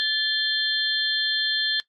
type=tone cluster; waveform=sine; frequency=1740 / 3187 / 3525 / 4180 Hz; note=A6 / G7 / A7 / C8; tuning=-20 / +28 / +2 / -2 cents; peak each=-26 dBFS; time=0-1.8 s; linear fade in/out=0 ms; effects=noise-tail reverb RT60 0.1 s tail -18 dB re dry + MP3 64 kbps